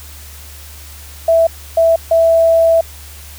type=tone bursts at uneven times; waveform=sine; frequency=659.3 Hz; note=E5; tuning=in tune; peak=-7 dBFS; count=3; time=1.28-1.47 / 1.77-1.96 / 2.11-2.81 s; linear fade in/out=5 ms; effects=added 73 Hz sine -34 dBFS peak until 3.38 s + white hiss -37 dBFS RMS until 3.38 s